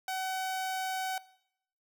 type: tone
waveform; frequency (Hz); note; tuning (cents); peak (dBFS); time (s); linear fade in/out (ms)
sawtooth; 755; F#5; +35; -29; 0.08-1.18; 2
effects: noise-tail reverb RT60 0.7 s tail -19 dB re dry